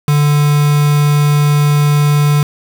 triangle tone with quantisation, 146.83 Hz, D3, in tune, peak -6 dBFS, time 0.08-2.43 s, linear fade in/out 2 ms, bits 3, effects none

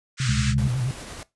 pink band-pass noise, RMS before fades -31 dBFS, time 0.17-0.55 s, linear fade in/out 50 ms, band 1300 to 8400 Hz, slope 48 dB/octave
sine tone with vibrato, 126.8 Hz, B2, 46 cents sharp, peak -22 dBFS, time 0.2-0.91 s, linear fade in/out 2 ms, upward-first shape square, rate 9.1 Hz, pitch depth 87 cents each way
harmonic tone, 69.2 Hz, C#2, 2 cents flat, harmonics 1 / 2 / 3, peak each -27 / -27 / -27 dBFS, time 0.28-0.68 s, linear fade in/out 10 ms
pink noise with tremolo, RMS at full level -37 dBFS, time 0.58-1.23 s, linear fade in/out 0 ms, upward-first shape triangle, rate 10 Hz, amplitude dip 25%
effects noise-tail reverb RT60 0.2 s tail -19 dB re dry + resampled to 24000 Hz

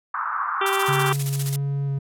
white band-pass noise, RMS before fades -26 dBFS, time 0.14-1.13 s, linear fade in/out 5 ms, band 990 to 1400 Hz, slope 48 dB/octave
harmonic tone, 390.8 Hz, G4, 5 cents flat, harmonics 1 / 2 / 3 / 4 / 5 / 6 / 7 / 8 / 9, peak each -25 / -28 / -30 / -31 / -32 / -33 / -33 / -34 / -35 dBFS, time 0.61-1.13 s, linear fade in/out 5 ms
blue noise with tremolo, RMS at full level -27 dBFS, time 0.66-1.56 s, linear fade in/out 2 ms, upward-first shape square, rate 15 Hz, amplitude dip 65%
triangle tone with vibrato, 139.2 Hz, C#3, 8 cents sharp, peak -20 dBFS, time 0.88-1.99 s, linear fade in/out 10 ms, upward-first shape square, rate 1.5 Hz, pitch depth 10 cents each way
effects low-pass 12000 Hz 12 dB/octave

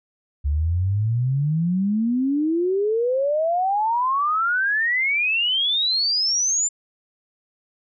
sine exponential sweep, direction up, 69.3 to 7260 Hz, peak -18 dBFS, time 0.44-6.69 s, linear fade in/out 20 ms, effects none

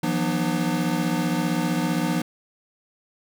square tone cluster, 165.1 / 180.5 / 242.4 / 302.3 Hz, E3 / F#3 / B3 / D#4, +3 / -43 / -32 / -50 cents, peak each -28 dBFS, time 0.03-2.22 s, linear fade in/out 5 ms, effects none

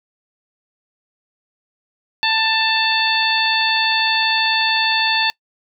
harmonic tone, 887 Hz, A5, 14 cents sharp, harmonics 1 / 2 / 3 / 4 / 5, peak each -21 / -21 / -21 / -21 / -21 dBFS, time 2.23-5.3 s, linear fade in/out 0 ms, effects noise-tail reverb RT60 0.1 s tail -25 dB re dry

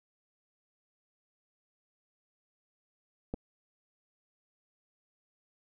clicks, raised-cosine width 2 ms, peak -21 / -29 dBFS, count 2, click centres 3.339 / 3.343 s, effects none

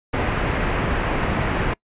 pink low-pass noise, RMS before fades -22 dBFS, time 0.13-1.74 s, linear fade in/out 10 ms, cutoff 2500 Hz, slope 24 dB/octave, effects noise-tail reverb RT60 0.1 s tail -26 dB re dry + resampled to 8000 Hz

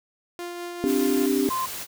sawtooth tone with tremolo, 349.2 Hz, F4, in tune, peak -27 dBFS, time 0.39-1.26 s, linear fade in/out 0 ms, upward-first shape triangle, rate 5 Hz, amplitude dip 30%
sine chord, C suspended second, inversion none, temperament equal, 261.6 / 293.7 / 392 Hz, C4 / D4 / G4, 0 / 0 / 0 cents, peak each -24 dBFS, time 0.84-1.49 s, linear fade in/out 0 ms
white noise, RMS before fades -34 dBFS, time 0.85-1.87 s, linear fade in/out 50 ms
sine tone, 1042 Hz, C6, 7 cents flat, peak -24 dBFS, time 1.5-1.66 s, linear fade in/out 10 ms
effects none

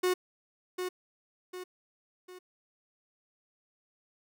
45% pulse tone with echo, 364.8 Hz, F#4, 24 cents flat, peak -25 dBFS, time 0.03-0.14 s, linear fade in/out 10 ms, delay 750 ms, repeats 3, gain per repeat -7 dB, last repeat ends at 2.39 s, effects none

